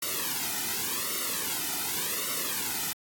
white noise with flanger, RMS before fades -31 dBFS, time 0.02-2.93 s, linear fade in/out 5 ms, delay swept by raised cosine 1.2 to 1.83 ms, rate 0.88 Hz, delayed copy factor -1, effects AAC 64 kbps

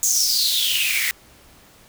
white noise with high-pass filter sweep, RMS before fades -20 dBFS, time 0.03-1.11 s, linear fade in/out 0 ms, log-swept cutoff 6800 to 1900 Hz, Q 8.3, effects pink hiss -50 dBFS RMS until 1.88 s

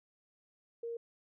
sine tone, 465.7 Hz, A#4, 2 cents flat, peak -37 dBFS, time 0.83-0.97 s, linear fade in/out 5 ms, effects none

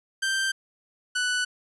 sawtooth tone pair in turn, 1568 / 1486 Hz, G6 / F#6, 0 / +7 cents, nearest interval minor second, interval 93 cents, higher first, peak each -20 dBFS, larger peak neither, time 0.22-0.52 / 1.15-1.45 s, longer neither, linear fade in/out 10 ms, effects resampled to 24000 Hz

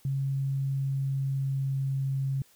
sine tone with pitch glide, 136.4 to 135.46 Hz, C#3 to C#3, -28 to -40 cents, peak -26 dBFS, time 0.05-2.42 s, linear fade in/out 2 ms, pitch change -12 cents, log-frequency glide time 0.7-1.99 s, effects white hiss -61 dBFS RMS until 2.55 s

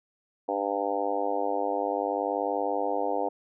harmonic tone with a mistuned harmonic, 100.6 Hz, G2, 45 cents sharp, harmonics 3 / 4 / 5 / 6 / 7 / 8 / 9, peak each -35 / -35 / -31 / -35 / -32 / -33 / -36 dBFS, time 0.48-3.29 s, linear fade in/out 10 ms, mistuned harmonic 3, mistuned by -30 cents, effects none

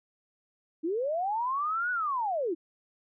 sine linear two-way sweep, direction up then down, 299.1 to 1493 to 299.1 Hz, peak -27 dBFS, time 0.83-2.55 s, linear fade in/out 20 ms, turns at 1.91 s, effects none

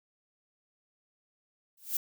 violet noise with exponential growth, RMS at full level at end -26 dBFS, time 1.77-1.97 s, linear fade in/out 5 ms, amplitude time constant 43 ms, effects none

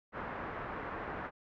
white low-pass noise, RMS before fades -41 dBFS, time 0.12-1.31 s, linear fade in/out 50 ms, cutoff 1600 Hz, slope 24 dB/octave, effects none

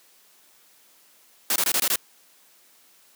white noise bursts, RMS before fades -22 dBFS, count 6, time 1.5-1.959 s, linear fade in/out 2 ms, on 59 ms, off 21 ms, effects white hiss -57 dBFS RMS until 3.15 s + high-pass 200 Hz 12 dB/octave

